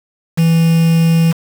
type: tone with quantisation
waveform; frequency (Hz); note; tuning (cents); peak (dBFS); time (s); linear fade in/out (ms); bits
triangle; 164.81; E3; 0; -6; 0.37-1.33; 20; 4
effects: none